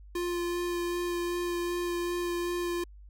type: tone with vibrato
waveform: square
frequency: 349.2 Hz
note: F4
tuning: in tune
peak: -30 dBFS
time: 0.15-2.84 s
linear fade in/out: 5 ms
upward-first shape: sine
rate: 2.6 Hz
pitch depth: 10 cents each way
effects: added 50 Hz sine -47 dBFS peak until 3.09 s